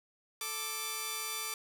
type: tone pair together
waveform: 5% pulse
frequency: 440 / 1174.7 Hz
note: A4 / D6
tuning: 0 / 0 cents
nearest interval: octave + perfect fourth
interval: 1700 cents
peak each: -32 / -24 dBFS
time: 0.41-1.54 s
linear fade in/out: 2 ms
effects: 10-bit